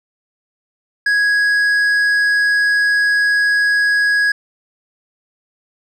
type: tone with tanh clipping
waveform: sine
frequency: 1661.2 Hz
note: G#6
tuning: in tune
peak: -13 dBFS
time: 1.06-4.32 s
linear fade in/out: 5 ms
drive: 7 dB
effects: none